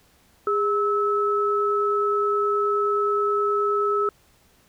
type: tone pair together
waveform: sine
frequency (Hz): 409.5 / 1300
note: G#4 / E6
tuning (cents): -24 / -24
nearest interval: octave + minor sixth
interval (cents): 2000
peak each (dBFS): -22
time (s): 0.47-4.09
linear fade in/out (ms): 2
effects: pink hiss -59 dBFS RMS until 4.68 s